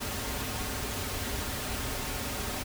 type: noise with comb filter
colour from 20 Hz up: pink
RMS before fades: -34 dBFS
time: 0-2.64 s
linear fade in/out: 20 ms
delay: 6 ms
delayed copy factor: -0.55
effects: none